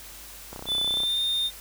click train, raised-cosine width 1 ms, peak -24 dBFS, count 17, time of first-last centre 0.53-1.035 s, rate 31.7 Hz
triangle tone with pitch glide, 3500 to 3640 Hz, A7 to A#7, -10 to -42 cents, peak -22 dBFS, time 0.66-1.51 s, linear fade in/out 50 ms, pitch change +68 cents, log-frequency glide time 0.82-1.22 s
effects added 50 Hz sine -50 dBFS peak until 1.6 s + white hiss -44 dBFS RMS until 1.6 s

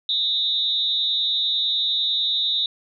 sine tone with amplitude modulation, 3729 Hz, A#7, in tune, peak -15 dBFS, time 0.09-2.66 s, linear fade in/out 2 ms, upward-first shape sine, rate 249 Hz, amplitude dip 95%, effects none

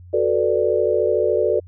sine chord, B minor seventh, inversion second, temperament equal, 370 / 440 / 493.9 / 587.3 Hz, F#4 / A4 / B4 / D5, 0 / 0 / 0 / 0 cents, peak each -22 / -20 / -22 / -21 dBFS, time 0.13-1.6 s, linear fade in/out 10 ms, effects added 89 Hz sine -39 dBFS peak until 1.67 s

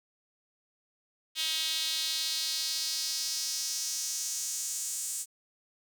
sawtooth tone with high-pass filter sweep, 318 Hz, D#4, 38 cents sharp, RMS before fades -33 dBFS, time 1.35-5.26 s, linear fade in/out 50 ms, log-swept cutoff 3400 to 7800 Hz, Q 2.9, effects none

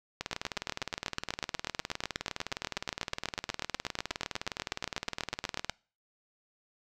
two click trains, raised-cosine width 0.2 ms, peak -16 / -14 dBFS, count 108 / 45, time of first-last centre 0.21-5.697 / 0.33-5.696 s, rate 19.5 / 8.2 Hz, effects noise-tail reverb RT60 0.4 s tail -25 dB re dry

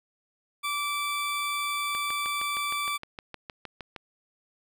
20% pulse tone, 1163 Hz, D6, 17 cents flat, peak -23 dBFS, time 0.63-2.98 s, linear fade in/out 20 ms
click train, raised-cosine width 0.3 ms, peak -22 dBFS, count 14, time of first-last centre 1.95-3.962 s, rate 6.46 Hz
effects none

